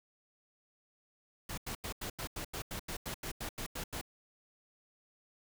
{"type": "noise bursts", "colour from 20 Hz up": "pink", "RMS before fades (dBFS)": -40, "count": 15, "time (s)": [1.49, 4.013], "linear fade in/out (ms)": 5, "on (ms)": 87, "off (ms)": 87, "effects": []}